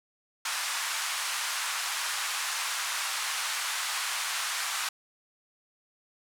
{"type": "band-pass noise", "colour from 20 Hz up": "pink", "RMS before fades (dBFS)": -32, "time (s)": [0.45, 4.89], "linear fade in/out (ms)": 5, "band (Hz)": [1000, 11000], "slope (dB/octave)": 24, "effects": []}